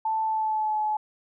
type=tone with pitch glide; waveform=sine; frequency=881 to 854.4 Hz; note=A5 to G#5; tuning=+2 to +49 cents; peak=-23 dBFS; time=0.05-0.97 s; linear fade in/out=5 ms; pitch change=-53 cents; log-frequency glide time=0.23-0.8 s; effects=none